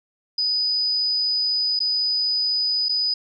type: tone with dropouts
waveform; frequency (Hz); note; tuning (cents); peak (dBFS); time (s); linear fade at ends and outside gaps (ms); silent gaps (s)
sine; 4978; D#8; 0; -19; 0.38-3.14; 5; 1.792-1.802 / 2.886-2.892
effects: none